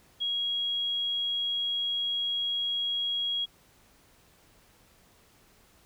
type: tone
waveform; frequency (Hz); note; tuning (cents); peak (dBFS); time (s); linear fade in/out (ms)
sine; 3300; G#7; -12; -27; 0.2-3.46; 20
effects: pink hiss -61 dBFS RMS until 5.85 s